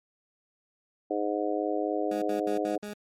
harmonic tone, 103.83 Hz, G#2, in tune, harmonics 3 / 4 / 5 / 6 / 7, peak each -31 / -32 / -33 / -34 / -34 dBFS, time 1.1-2.78 s, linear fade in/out 10 ms
20% pulse tone bursts, 207.7 Hz, G#3, in tune, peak -31 dBFS, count 5, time 2.11-2.936 s, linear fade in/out 5 ms, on 110 ms, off 69 ms
effects MP3 64 kbps

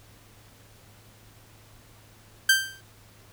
sawtooth tone with exponential decay, 1568 Hz, G6, in tune, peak -10 dBFS, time 2.49-2.81 s, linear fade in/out 5 ms, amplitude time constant 69 ms, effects added 106 Hz sine -55 dBFS peak until 3.32 s + pink hiss -55 dBFS RMS until 3.32 s

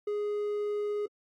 triangle tone, 415.3 Hz, G#4, in tune, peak -27 dBFS, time 0.07-1.06 s, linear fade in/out 5 ms, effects AAC 48 kbps

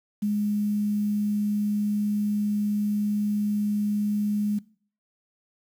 sine tone with quantisation, 207.7 Hz, G#3, in tune, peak -22 dBFS, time 0.22-4.59 s, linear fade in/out 10 ms, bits 8, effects noise-tail reverb RT60 0.5 s tail -21 dB re dry

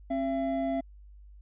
triangle tone pair together, 268 / 675.3 Hz, C4 / E5, +42 / +42 cents, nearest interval octave + major third, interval 1600 cents, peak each -28 dBFS, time 0.1-0.81 s, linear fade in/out 10 ms, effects added 50 Hz sine -48 dBFS peak until 1.41 s + resampled to 8000 Hz

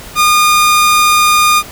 sawtooth tone, 1218 Hz, D#6, 37 cents flat, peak -3 dBFS, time 0.15-1.63 s, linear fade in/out 50 ms, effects pink hiss -31 dBFS RMS until 1.71 s

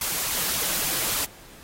white noise with flanger, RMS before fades -26 dBFS, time 0.01-1.25 s, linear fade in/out 2 ms, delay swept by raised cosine 0.82 to 6.62 ms, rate 3.5 Hz, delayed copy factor +0.65, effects pink hiss -48 dBFS RMS until 1.63 s + AAC 48 kbps

